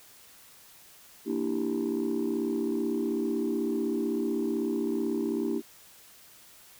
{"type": "chord", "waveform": "sine", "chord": "E half-diminished seventh", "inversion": "second", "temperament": "equal with one note detuned", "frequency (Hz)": [231.1, 293.7, 329.6, 392], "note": ["Bb3", "D4", "E4", "G4"], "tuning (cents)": [-15, 0, 0, 0], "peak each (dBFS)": -31, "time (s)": [1.25, 5.62], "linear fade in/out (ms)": 50, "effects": ["tanh soft clip ceiling -21 dBFS", "white hiss -54 dBFS RMS until 6.79 s"]}